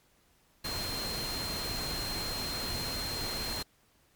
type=tone in noise; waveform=sine; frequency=4186 Hz; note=C8; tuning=in tune; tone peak=-36 dBFS; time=0.64-3.63 s; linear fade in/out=10 ms; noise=pink; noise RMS=-37 dBFS; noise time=0.64-3.63 s; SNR=-2 dB; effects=pink hiss -67 dBFS RMS until 4.15 s + MP3 96 kbps